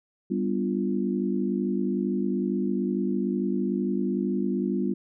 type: chord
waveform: sine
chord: G dominant seventh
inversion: none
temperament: equal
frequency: 196 / 246.9 / 293.7 / 349.2 Hz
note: G3 / B3 / D4 / F4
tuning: 0 / 0 / 0 / 0 cents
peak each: -27 / -29 / -33 / -30 dBFS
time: 0.3-4.94 s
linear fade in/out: 10 ms
effects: none